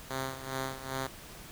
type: tone with tremolo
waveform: 5% pulse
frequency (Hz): 132.6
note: C3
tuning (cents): +23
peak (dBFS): -21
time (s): 0.1-1.07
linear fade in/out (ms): 5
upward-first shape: sine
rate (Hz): 2.5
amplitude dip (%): 75
effects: pink hiss -48 dBFS RMS until 1.51 s